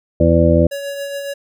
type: harmonic tone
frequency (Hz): 83.7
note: E2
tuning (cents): +27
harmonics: 1 / 2 / 3 / 4 / 6 / 7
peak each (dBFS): -15 / -16 / -18 / -17 / -17 / -15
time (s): 0.2-0.67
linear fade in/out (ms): 5
type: tone with tremolo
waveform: square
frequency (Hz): 562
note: C#5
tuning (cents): +24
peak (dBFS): -22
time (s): 0.71-1.34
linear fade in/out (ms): 10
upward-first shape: triangle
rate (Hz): 7.2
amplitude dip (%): 40
effects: none